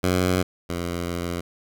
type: tone pair in turn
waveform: 10% pulse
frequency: 91.2 / 86.75 Hz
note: F#2 / F2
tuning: -24 / -11 cents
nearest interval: minor second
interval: 87 cents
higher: first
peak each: -11 / -18 dBFS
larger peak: first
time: 0.03-0.43 / 0.69-1.41 s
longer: second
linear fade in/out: 10 ms
effects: none